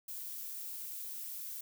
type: noise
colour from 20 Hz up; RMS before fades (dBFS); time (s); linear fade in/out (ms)
violet; -43; 0.08-1.61; 5
effects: none